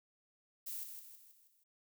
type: noise with echo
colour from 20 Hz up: violet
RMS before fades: -43 dBFS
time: 0.66-0.84 s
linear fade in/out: 10 ms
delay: 160 ms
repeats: 5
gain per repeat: -6 dB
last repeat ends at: 1.64 s
effects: none